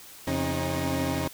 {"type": "tone cluster", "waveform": "20% pulse", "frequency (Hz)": [85.8, 135.3, 269.1, 313], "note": ["F2", "C#3", "C4", "D#4"], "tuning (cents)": [-30, -42, 49, 10], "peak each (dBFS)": -27, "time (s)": [0.27, 1.28], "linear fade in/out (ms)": 5, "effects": ["white hiss -47 dBFS RMS until 1.33 s"]}